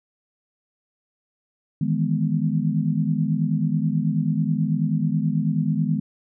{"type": "chord", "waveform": "sine", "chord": "E major seventh", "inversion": "third", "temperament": "equal", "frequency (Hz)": [155.56, 164.81, 207.7, 246.9], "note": ["D#3", "E3", "G#3", "B3"], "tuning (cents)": [0, 0, 0, 0], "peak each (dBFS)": [-23, -25, -25, -27], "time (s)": [1.81, 6], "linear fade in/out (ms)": 5, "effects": []}